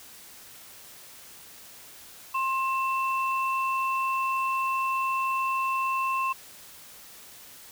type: tone pair together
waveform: sine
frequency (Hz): 1059 / 2669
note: C6 / E7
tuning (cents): +21 / +21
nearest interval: octave + major third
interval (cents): 1600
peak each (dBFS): -25 / -32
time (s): 2.34-6.33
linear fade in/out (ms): 10
effects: white hiss -48 dBFS RMS until 7.71 s

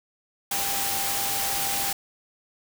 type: tone in noise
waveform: sine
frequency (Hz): 793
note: G5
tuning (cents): +20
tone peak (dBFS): -33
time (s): 0.51-1.93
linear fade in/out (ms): 5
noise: white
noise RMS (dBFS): -27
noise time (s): 0.51-1.93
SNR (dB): -9
effects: none

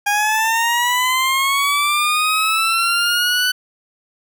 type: linear sweep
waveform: 20% pulse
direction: up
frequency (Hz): 813 to 1501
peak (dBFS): -10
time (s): 0.06-3.52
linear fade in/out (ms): 10
effects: none

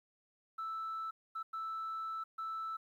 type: tone bursts at uneven times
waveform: sine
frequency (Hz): 1318.5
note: E6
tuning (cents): 0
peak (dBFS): -36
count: 4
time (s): 0.58-1.11 / 1.35-1.43 / 1.53-2.24 / 2.38-2.77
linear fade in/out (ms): 10
effects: tanh soft clip ceiling -35 dBFS + 12-bit

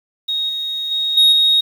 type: tone with level steps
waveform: sine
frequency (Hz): 3752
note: A#7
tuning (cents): +11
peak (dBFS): -17 / -20 / -16 / -5 / -9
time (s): 0.28-1.61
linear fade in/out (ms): 10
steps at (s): 0.49 / 0.91 / 1.17 / 1.32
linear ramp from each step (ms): 5
effects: tanh soft clip ceiling -7 dBFS + 7-bit

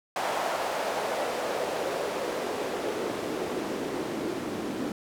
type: noise with band-pass filter sweep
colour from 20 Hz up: white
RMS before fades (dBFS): -31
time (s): 0.16-4.92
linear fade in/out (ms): 2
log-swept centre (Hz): 710 to 280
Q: 2.1
effects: none

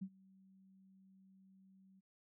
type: tone with ADSR envelope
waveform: sine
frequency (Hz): 191.1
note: G3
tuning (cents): -44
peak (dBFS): -39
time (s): 0.01-2.01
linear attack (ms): 14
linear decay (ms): 63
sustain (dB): -24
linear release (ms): 21
effects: none

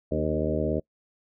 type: harmonic tone with a mistuned harmonic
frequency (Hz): 77.4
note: D#2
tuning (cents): -9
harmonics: 1 / 2 / 3 / 4 / 5 / 6 / 7 / 8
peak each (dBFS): -32 / -32 / -32 / -32 / -32 / -32 / -32 / -32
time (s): 0.11-0.8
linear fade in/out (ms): 10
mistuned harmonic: 4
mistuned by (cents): -35
effects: noise-tail reverb RT60 0.1 s tail -25 dB re dry

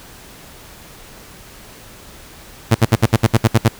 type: tone bursts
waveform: sawtooth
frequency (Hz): 113.6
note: A#2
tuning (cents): -44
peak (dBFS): -4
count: 10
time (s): 2.71-3.686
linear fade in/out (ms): 10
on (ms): 40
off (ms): 64
effects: pink hiss -40 dBFS RMS until 3.79 s

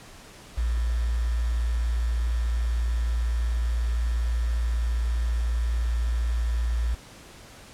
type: tone with quantisation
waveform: sine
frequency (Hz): 58.27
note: A#1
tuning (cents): 0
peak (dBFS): -22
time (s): 0.57-6.95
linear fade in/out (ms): 10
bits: 7
effects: pink hiss -47 dBFS RMS until 7.73 s + low-pass 10000 Hz 12 dB/octave

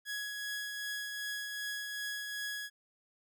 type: tone with tremolo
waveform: sawtooth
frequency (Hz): 1671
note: G#6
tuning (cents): +10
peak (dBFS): -32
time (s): 0.05-2.7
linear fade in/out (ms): 50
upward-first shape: triangle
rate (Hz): 2.6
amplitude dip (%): 35
effects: none

